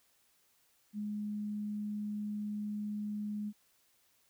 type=tone; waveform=sine; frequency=208.9 Hz; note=G#3; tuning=10 cents sharp; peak=-35 dBFS; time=0.93-3.53 s; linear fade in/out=50 ms; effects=white hiss -71 dBFS RMS until 4.29 s